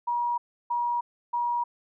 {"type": "tone bursts", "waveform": "sine", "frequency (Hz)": 957, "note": "A#5", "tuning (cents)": 45, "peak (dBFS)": -24, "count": 3, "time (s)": [0.07, 1.64], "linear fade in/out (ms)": 10, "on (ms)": 310, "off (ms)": 320, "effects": []}